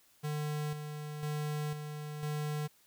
square tone with tremolo, 150 Hz, D3, 37 cents sharp, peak -34 dBFS, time 0.23-2.68 s, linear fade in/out 20 ms, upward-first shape square, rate 1 Hz, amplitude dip 50%, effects white hiss -66 dBFS RMS until 2.86 s

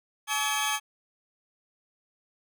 20% pulse tone cluster, 853 / 1139 / 1289 / 3189 Hz, G#5 / C#6 / E6 / G7, +46 / +47 / -39 / +29 cents, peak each -25 / -27 / -31 / -26 dBFS, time 0.27-0.8 s, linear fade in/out 50 ms, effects none

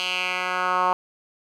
10% pulse tone with band-pass filter sweep, 182.4 Hz, F#3, 24 cents flat, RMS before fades -24 dBFS, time 0-0.93 s, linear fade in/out 0 ms, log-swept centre 3300 to 1000 Hz, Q 2.9, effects none

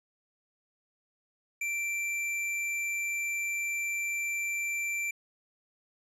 sine tone with hard clipping, 2349 Hz, D7, in tune, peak -31 dBFS, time 1.61-5.11 s, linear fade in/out 5 ms, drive 17 dB, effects low-pass 11000 Hz 12 dB/octave

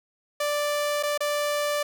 sawtooth tone with dropouts, 587.3 Hz, D5, in tune, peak -20 dBFS, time 0.4-1.83 s, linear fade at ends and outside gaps 5 ms, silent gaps 1.028-1.033 / 1.177-1.205 s, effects none

